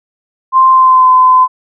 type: tone with pitch glide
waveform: sine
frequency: 1046.5 to 1022 Hz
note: C6 to C6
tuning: 0 to -41 cents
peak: -3 dBFS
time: 0.52-1.48 s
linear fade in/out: 50 ms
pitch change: -41 cents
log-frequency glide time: 0.69-1.1 s
effects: none